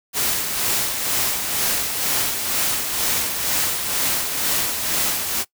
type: noise with tremolo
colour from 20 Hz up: white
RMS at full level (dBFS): -20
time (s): 0.13-5.45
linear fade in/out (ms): 50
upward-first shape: sine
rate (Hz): 2.1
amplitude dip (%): 45
effects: noise-tail reverb RT60 0.1 s tail -21 dB re dry